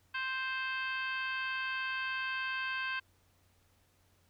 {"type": "harmonic tone with a mistuned harmonic", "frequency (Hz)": 523.3, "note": "C5", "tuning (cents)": 0, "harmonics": [2, 3, 4, 5, 6, 7, 8, 9], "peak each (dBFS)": [-41, -36, -47, -40, -45, -55, -55, -56], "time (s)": [0.14, 3], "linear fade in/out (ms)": 10, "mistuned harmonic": 8, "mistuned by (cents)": 77, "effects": ["added 91 Hz sine -70 dBFS peak until 4.29 s", "pink hiss -71 dBFS RMS until 4.29 s"]}